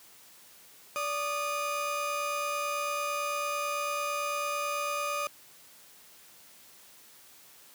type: tone pair together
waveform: 30% pulse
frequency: 580 / 1229 Hz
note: D5 / D#6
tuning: -22 / -22 cents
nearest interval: octave + minor second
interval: 1300 cents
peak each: -32 / -29 dBFS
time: 0.96-5.27 s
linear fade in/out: 0 ms
effects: white hiss -55 dBFS RMS until 7.74 s + high-pass 100 Hz 12 dB/octave